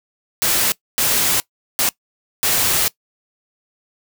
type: noise bursts at uneven times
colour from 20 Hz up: white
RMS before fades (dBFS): -17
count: 4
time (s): 0.42-0.72 / 0.98-1.4 / 1.79-1.89 / 2.43-2.88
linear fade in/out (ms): 0
effects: noise-tail reverb RT60 0.1 s tail -21 dB re dry

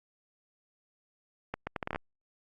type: accelerating click train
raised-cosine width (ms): 0.5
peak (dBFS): -18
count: 9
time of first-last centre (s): 1.54-1.959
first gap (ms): 130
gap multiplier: 0.71
effects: Opus 48 kbps

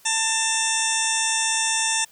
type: harmonic tone with a mistuned harmonic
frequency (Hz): 892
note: A5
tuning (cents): +23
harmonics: 1 / 2 / 3 / 4 / 6 / 7 / 8 / 9 / 10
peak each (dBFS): -29 / -29 / -29 / -29 / -29 / -29 / -29 / -29 / -29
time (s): 0.05-2.05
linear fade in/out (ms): 10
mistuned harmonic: 6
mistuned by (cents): +58
effects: white hiss -54 dBFS RMS until 2.11 s

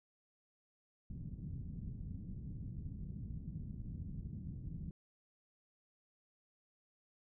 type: low-pass noise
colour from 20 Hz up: white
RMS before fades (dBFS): -45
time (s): 1.1-4.91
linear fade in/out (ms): 2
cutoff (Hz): 180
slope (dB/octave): 24
effects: none

